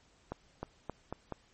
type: accelerating click train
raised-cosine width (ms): 1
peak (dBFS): -23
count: 5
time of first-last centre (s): 0.32-1.323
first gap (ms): 310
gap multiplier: 0.86
effects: pink hiss -66 dBFS RMS until 1.53 s + MP3 32 kbps

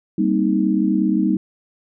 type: chord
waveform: sine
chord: C minor seventh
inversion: second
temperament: equal with one note detuned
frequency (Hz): 196 / 233.1 / 261.6 / 312.9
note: G3 / Bb3 / C4 / Eb4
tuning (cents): 0 / 0 / 0 / +10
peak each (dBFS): -19 / -22 / -24 / -19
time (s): 0.18-1.37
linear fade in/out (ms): 5
effects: none

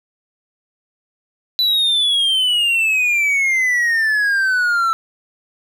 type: exponential sweep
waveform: triangle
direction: down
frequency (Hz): 4000 to 1323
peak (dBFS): -12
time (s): 1.59-4.93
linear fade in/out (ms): 0
effects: none

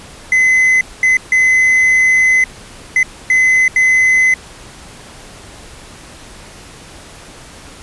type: tone bursts at uneven times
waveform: triangle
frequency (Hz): 2036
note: C7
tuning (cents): -48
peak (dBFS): -6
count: 6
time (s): 0.32-0.81 / 1.03-1.17 / 1.32-2.44 / 2.96-3.03 / 3.3-3.68 / 3.76-4.34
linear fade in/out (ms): 2
effects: pink hiss -36 dBFS RMS until 7.82 s + resampled to 24000 Hz

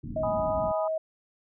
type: low-pass noise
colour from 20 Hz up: white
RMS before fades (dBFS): -36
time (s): 0.03-0.72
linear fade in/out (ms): 10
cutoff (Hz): 280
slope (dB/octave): 48
type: tone with pitch glide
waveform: sine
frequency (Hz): 632 to 636.4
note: D#5 to D#5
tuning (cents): +27 to +39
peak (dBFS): -26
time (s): 0.16-0.98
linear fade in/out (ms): 5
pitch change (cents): +12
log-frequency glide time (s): 0.45-0.7
type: chord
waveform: sine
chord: G# minor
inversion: none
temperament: equal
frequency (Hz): 830.6 / 987.8 / 1244.5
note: G#5 / B5 / D#6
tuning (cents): 0 / 0 / 0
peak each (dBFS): -33 / -35 / -36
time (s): 0.23-0.88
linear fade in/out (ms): 5
effects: none

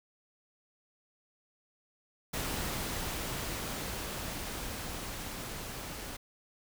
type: noise with level ramp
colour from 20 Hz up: pink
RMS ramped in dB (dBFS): -35 to -42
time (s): 2.33-6.17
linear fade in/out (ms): 10
effects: none

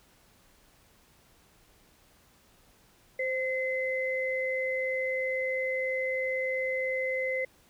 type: tone pair together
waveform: sine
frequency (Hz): 521 / 2049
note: C5 / C7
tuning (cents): -7 / -37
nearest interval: 2 octaves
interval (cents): 2370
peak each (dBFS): -30 / -31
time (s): 3.19-7.45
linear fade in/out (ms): 5
effects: pink hiss -62 dBFS RMS until 7.69 s

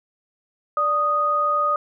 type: tone pair together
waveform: sine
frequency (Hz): 586 / 1241.7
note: D5 / D#6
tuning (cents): -4 / -4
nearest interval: octave + minor second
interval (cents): 1300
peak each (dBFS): -26 / -18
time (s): 0.77-1.76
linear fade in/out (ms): 2
effects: none

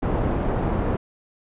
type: low-pass noise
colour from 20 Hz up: pink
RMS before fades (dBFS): -23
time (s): 0.02-0.97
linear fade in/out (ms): 10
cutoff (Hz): 860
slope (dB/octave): 12
effects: resampled to 8000 Hz

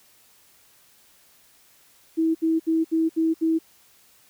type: tone bursts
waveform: sine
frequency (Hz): 323.8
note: E4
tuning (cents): -31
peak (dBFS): -18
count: 6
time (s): 2.17-3.59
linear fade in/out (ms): 20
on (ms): 180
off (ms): 68
effects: white hiss -57 dBFS RMS until 4.29 s

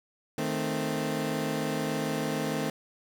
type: chord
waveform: 20% pulse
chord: A diminished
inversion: second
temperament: equal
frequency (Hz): 155.56 / 220 / 261.6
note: Eb3 / A3 / C4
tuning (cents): 0 / 0 / 0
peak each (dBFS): -28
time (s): 0.38-2.7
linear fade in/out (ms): 2
effects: none

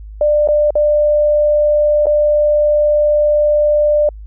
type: tone with dropouts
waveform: sine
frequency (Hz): 595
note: D5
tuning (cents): +22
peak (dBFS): -9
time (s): 0.21-4.09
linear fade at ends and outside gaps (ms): 2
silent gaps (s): 0.475-0.486 / 0.706-0.754 / 2.058-2.067
effects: added 52 Hz sine -29 dBFS peak until 4.26 s

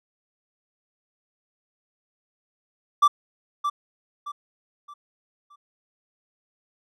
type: tone with echo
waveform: triangle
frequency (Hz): 1168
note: D6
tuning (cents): -10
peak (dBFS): -11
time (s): 3.02-3.08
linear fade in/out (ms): 10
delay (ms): 620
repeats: 4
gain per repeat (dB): -9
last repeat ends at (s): 5.56
effects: none

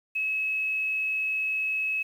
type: tone with quantisation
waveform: sine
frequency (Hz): 2575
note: E7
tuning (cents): -41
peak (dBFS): -25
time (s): 0.15-2.03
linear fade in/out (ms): 10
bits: 9
effects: none

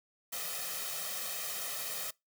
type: noise with comb filter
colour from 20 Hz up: white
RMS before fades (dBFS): -38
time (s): 0.32-2.11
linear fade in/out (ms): 10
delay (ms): 1.6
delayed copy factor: +0.8
effects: noise-tail reverb RT60 0.2 s tail -24 dB re dry + high-pass 200 Hz 12 dB/octave

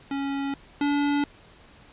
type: tone pair in turn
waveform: square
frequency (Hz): 277.2 / 287.6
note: C#4 / D4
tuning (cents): 0 / -36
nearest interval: minor second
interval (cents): 64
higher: second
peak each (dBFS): -27 / -22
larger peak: second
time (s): 0.11-0.54 / 0.81-1.24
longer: neither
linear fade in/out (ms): 2
effects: pink hiss -52 dBFS RMS until 1.92 s + resampled to 8000 Hz

